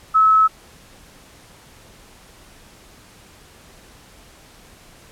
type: tone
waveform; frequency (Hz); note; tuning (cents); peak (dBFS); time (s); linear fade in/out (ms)
sine; 1295; E6; -31; -10; 0.14-0.48; 20
effects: pink hiss -47 dBFS RMS until 5.11 s + low-pass 12000 Hz 12 dB/octave